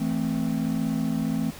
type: chord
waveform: triangle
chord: A minor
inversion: second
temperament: equal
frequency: 164.81 / 220 / 261.6 Hz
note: E3 / A3 / C4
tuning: 0 / 0 / 0 cents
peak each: -27 / -25 / -26 dBFS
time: 0-1.51 s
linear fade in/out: 10 ms
effects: pink hiss -43 dBFS RMS until 1.59 s